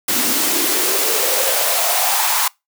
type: noise with high-pass filter sweep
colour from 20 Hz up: white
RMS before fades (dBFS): -17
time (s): 0.08-2.48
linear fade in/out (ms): 5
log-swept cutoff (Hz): 230 to 980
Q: 4.5
effects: noise-tail reverb RT60 0.2 s tail -24 dB re dry